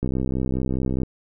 click train, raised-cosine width 3 ms, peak -12 dBFS, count 66, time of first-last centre 0.03-1.033 s, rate 64.8 Hz, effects none

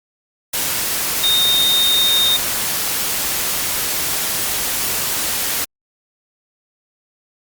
sine tone in noise, 3686 Hz, A#7, 20 cents flat, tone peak -13 dBFS, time 1.23-2.37 s, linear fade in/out 10 ms, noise white, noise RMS -20 dBFS, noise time 0.53-5.65 s, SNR +4 dB, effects Opus 48 kbps

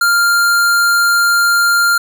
square tone, 1396.9 Hz, F6, in tune, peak -10 dBFS, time 0.01-1.98 s, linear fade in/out 5 ms, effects none

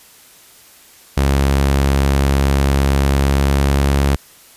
sawtooth tone with pitch glide, 68.9 to 69.7 Hz, C#2 to C#2, -10 to +10 cents, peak -8 dBFS, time 1.17-4.16 s, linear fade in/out 5 ms, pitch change +20 cents, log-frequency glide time 3.09-4 s, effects white hiss -45 dBFS RMS until 4.56 s + resampled to 32000 Hz

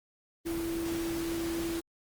sine tone in noise, 333.7 Hz, E4, 21 cents sharp, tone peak -31 dBFS, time 0.45-1.81 s, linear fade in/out 20 ms, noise pink, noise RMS -40 dBFS, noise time 0.45-1.81 s, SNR +6 dB, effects Opus 24 kbps

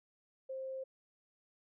sine tone, 528 Hz, C5, 16 cents sharp, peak -39 dBFS, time 0.49-0.84 s, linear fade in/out 10 ms, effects none

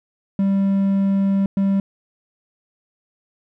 triangle tone bursts at uneven times, 196 Hz, G3, in tune, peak -13 dBFS, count 2, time 0.39-1.46 / 1.57-1.8 s, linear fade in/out 2 ms, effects none

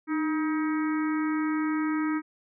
harmonic tone with a mistuned harmonic, 317.6 Hz, D#4, 36 cents sharp, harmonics 1 / 3 / 4 / 5 / 6 / 7, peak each -25 / -39 / -36 / -40 / -41 / -42 dBFS, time 0.07-2.22 s, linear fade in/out 50 ms, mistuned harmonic 1, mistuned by -57 cents, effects none

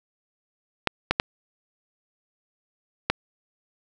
clicks, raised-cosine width 0.3 ms, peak -3 dBFS, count 4, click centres 0.873 / 1.11 / 1.199 / 3.1 s, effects none

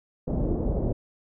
pink low-pass noise, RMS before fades -26 dBFS, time 0.27-0.93 s, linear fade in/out 10 ms, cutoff 570 Hz, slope 24 dB/octave, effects none

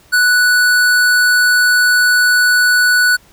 sine tone with hard clipping, 1480 Hz, F#6, in tune, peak -10 dBFS, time 0.12-3.17 s, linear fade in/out 20 ms, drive 17 dB, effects pink hiss -48 dBFS RMS until 3.32 s

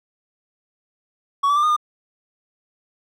triangle tone with pitch steps, 1121 / 1155 / 1187 / 1227 / 1210 Hz, C#6 / D6 / D6 / D#6 / D#6, +19 / -29 / +18 / -25 / -49 cents, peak -13 dBFS, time 1.43-1.765 s, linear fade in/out 10 ms, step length 67 ms, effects none

